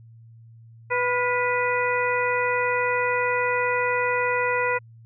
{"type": "harmonic tone with a mistuned harmonic", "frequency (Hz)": 493.9, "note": "B4", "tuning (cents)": 0, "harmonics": [1, 2, 3, 4, 5], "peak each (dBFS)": [-25, -26, -29, -27, -30], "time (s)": [0.9, 4.79], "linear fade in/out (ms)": 20, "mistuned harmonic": 3, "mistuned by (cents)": -53, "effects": ["added 114 Hz sine -45 dBFS peak until 5.05 s"]}